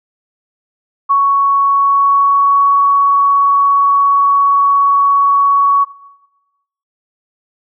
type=tone with pitch glide; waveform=sine; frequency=1113 to 1120.7 Hz; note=C#6 to C#6; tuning=+7 to +19 cents; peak=-7 dBFS; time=1.09-5.85 s; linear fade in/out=20 ms; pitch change=+12 cents; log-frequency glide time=1.63-2.68 s; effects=noise-tail reverb RT60 1.0 s tail -17 dB re dry